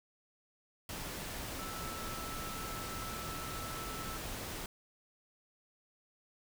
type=tone in noise; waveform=sine; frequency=1318.5 Hz; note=E6; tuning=in tune; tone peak=-45 dBFS; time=1.59-4.17 s; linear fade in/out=2 ms; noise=pink; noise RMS=-42 dBFS; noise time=0.89-4.66 s; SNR=-6 dB; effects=none